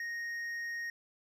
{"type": "tone with hard clipping", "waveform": "triangle", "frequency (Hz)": 1864.7, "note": "A#6", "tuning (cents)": 0, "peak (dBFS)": -37, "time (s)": [0, 0.9], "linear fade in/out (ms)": 2, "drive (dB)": 7, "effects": []}